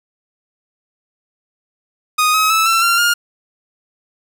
sawtooth tone with pitch steps, 1242 / 1274.7 / 1308.3 / 1342.7 / 1378.1 / 1414.4 Hz, D#6 / D#6 / E6 / E6 / F6 / F6, -3 / +41 / -13 / +31 / -23 / +22 cents, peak -8 dBFS, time 2.18-3.14 s, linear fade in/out 10 ms, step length 160 ms, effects none

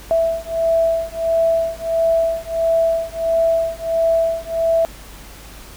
sine beating tone pair, 659.3 / 660.8 Hz, E5 / E5, 0 / +4 cents, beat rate 1.5 Hz, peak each -18 / -18 dBFS, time 0.11-4.85 s, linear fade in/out 0 ms, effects added 50 Hz sine -39 dBFS peak until 5.76 s + pink hiss -40 dBFS RMS until 5.76 s

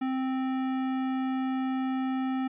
sine tone with tanh clipping, 261.6 Hz, C4, in tune, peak -29 dBFS, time 0.01-2.48 s, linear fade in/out 10 ms, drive 18 dB, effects resampled to 8000 Hz

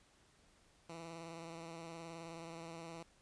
10% pulse tone with vibrato, 165.8 Hz, E3, 10 cents sharp, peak -39 dBFS, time 0.89-3.03 s, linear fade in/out 5 ms, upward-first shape triangle, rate 19 Hz, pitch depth 43 cents each way, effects pink hiss -69 dBFS RMS until 3.21 s + resampled to 22050 Hz

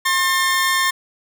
sawtooth tone pair together, 1068.5 / 1797 Hz, C6 / A6, +36 / +36 cents, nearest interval major sixth, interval 900 cents, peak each -15 dBFS, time 0.05-0.91 s, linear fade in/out 10 ms, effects none

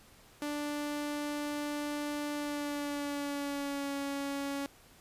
sawtooth tone with pitch glide, 293.7 to 279.6 Hz, D4 to C#4, 0 to +15 cents, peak -30 dBFS, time 0.42-4.66 s, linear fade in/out 0 ms, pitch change -85 cents, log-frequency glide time 2.34-3.94 s, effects pink hiss -59 dBFS RMS until 5 s + resampled to 32000 Hz

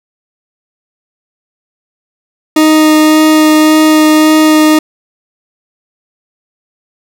40% pulse tone with vibrato, 310 Hz, D#4, 6 cents flat, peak -3 dBFS, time 2.56-4.79 s, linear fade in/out 5 ms, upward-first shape sine, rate 1.8 Hz, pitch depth 9 cents each way, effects none

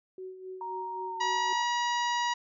sine tone with tremolo, 373.8 Hz, F#4, 18 cents sharp, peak -37 dBFS, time 0.18-1.53 s, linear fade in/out 2 ms, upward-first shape sine, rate 3.8 Hz, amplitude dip 60%
sine tone with pitch glide, 935 to 907.3 Hz, A#5 to A#5, +5 to -47 cents, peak -34 dBFS, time 0.61-1.63 s, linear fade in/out 2 ms, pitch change -52 cents, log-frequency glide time 1.06-1.2 s
harmonic tone, 960 Hz, B5, 49 cents flat, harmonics 1 / 2 / 3 / 4 / 5 / 6 / 7, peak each -28 / -34 / -38 / -40 / -42 / -44 / -45 dBFS, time 1.2-2.34 s, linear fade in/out 10 ms
effects none

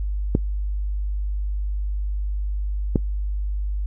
clicks, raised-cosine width 3 ms, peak -4 dBFS, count 2, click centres 0.351 / 2.958 s, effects noise-tail reverb RT60 0.1 s tail -22 dB re dry + added 50 Hz sine -22 dBFS peak until 3.86 s

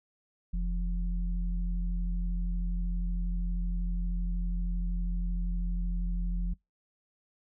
sine tone pair together, 43.65 / 174.61 Hz, F1 / F3, 0 / 0 cents, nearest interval 2 octaves, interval 2400 cents, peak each -28 / -37 dBFS, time 0.53-6.54 s, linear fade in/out 10 ms, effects noise-tail reverb RT60 0.2 s tail -25 dB re dry

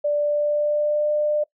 sine tone with pitch glide, 587.3 to 598.6 Hz, D5 to D5, 0 to +33 cents, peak -18 dBFS, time 0.04-1.44 s, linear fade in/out 10 ms, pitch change +33 cents, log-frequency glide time 0.16-1.11 s, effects noise-tail reverb RT60 0.1 s tail -22 dB re dry

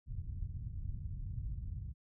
white low-pass noise, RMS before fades -41 dBFS, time 0.06-1.94 s, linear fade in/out 50 ms, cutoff 110 Hz, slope 24 dB/octave, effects none

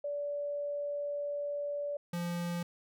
sine / square tone pair in turn, 578 / 173.14 Hz, D5 / F3, -28 / -15 cents, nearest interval octave + major sixth, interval 2087 cents, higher first, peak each -33 / -34 dBFS, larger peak first, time 0.04-1.97 / 2.13-2.63 s, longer first, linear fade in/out 5 ms, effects none

